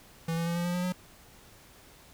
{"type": "tone with pitch steps", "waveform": "square", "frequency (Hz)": [164.81, 167.5, 170.23, 173, 175.82, 178.69, 181.6], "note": ["E3", "E3", "F3", "F3", "F3", "F3", "F#3"], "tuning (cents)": [0, 28, -44, -16, 12, 40, -32], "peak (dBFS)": -29, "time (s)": [0.28, 0.924], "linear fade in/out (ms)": 5, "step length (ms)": 92, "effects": ["pink hiss -55 dBFS RMS until 2.13 s"]}